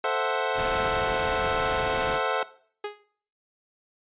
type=chord; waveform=25% pulse; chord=F# half-diminished seventh; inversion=first; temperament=equal; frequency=440 / 523.3 / 659.3 / 740 Hz; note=A4 / C5 / E5 / F#5; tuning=0 / 0 / 0 / 0 cents; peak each=-26 dBFS; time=0.04-2.43 s; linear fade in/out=2 ms
type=noise; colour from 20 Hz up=pink; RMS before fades=-33 dBFS; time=0.54-2.2 s; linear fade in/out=50 ms
type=tone with exponential decay; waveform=sawtooth; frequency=415.3 Hz; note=G#4; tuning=in tune; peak=-24 dBFS; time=2.84-3.04 s; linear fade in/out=5 ms; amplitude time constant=42 ms
effects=noise-tail reverb RT60 0.5 s tail -17 dB re dry + resampled to 8000 Hz